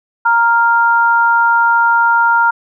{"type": "tone pair together", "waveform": "sine", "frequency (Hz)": [932.3, 1396.9], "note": ["A#5", "F6"], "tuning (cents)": [0, 0], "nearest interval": "perfect fifth", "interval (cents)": 700, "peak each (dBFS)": -11, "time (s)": [0.25, 2.51], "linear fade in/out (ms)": 10, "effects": []}